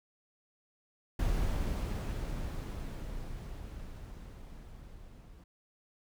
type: noise with level ramp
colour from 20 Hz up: brown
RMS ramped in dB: -30 to -53 dBFS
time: 1.19-5.44 s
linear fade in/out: 5 ms
effects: none